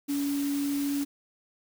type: tone in noise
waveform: sine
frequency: 283.4 Hz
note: C#4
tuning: 38 cents sharp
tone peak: -26 dBFS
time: 0.08-1.05 s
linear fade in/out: 20 ms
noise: white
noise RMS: -40 dBFS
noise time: 0.08-1.05 s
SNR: +11 dB
effects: none